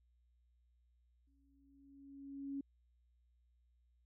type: tone with exponential growth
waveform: sine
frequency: 277.2 Hz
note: C#4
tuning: in tune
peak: -38 dBFS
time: 1.27-2.61 s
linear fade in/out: 5 ms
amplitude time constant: 290 ms
effects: added 60 Hz sine -70 dBFS peak until 4.05 s